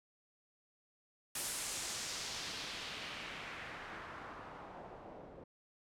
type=noise with low-pass filter sweep; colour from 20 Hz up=white; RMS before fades=-45 dBFS; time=1.35-5.44 s; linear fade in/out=5 ms; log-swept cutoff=11000 to 520 Hz; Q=1.4; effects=none